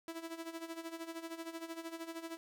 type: tone with tremolo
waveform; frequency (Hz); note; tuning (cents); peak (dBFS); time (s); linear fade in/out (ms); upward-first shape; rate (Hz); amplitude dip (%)
sawtooth; 329.6; E4; 0; -36; 0.08-2.37; 0; sine; 13; 75
effects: none